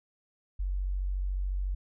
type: tone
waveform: sine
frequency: 47 Hz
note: F#1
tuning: 28 cents sharp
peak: -28 dBFS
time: 0.59-1.75 s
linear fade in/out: 10 ms
effects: none